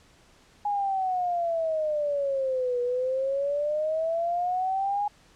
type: exponential two-way sweep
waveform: sine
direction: down then up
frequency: 830.6 to 484.4 to 830.6 Hz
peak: -24 dBFS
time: 0.65-5.08 s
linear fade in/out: 5 ms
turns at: 2.81 s
effects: pink hiss -58 dBFS RMS until 5.35 s + low-pass 8000 Hz 12 dB/octave